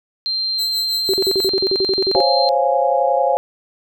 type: tone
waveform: sine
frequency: 4155 Hz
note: C8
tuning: 13 cents flat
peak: -18 dBFS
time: 0.26-2.49 s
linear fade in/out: 0 ms
type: tone with tremolo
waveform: sawtooth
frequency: 3951 Hz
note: B7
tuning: in tune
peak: -18 dBFS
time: 0.58-1.49 s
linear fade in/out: 10 ms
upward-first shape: triangle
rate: 6.1 Hz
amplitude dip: 85%
type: tone bursts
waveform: sine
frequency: 384.2 Hz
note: G4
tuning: 35 cents flat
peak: -15 dBFS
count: 13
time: 1.09-2.204 s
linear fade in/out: 0 ms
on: 46 ms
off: 43 ms
type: chord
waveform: sine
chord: Db major seventh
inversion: third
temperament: equal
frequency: 523.3 / 554.4 / 698.5 / 830.6 Hz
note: C5 / Db5 / F5 / Ab5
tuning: 0 / 0 / 0 / 0 cents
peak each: -19 dBFS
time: 2.15-3.37 s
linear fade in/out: 0 ms
effects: none